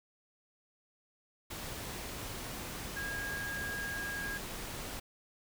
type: tone in noise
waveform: sine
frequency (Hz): 1633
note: G#6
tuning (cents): -30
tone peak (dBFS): -37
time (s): 2.96-4.38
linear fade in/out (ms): 10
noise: pink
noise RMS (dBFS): -42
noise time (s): 1.5-5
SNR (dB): +2
effects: none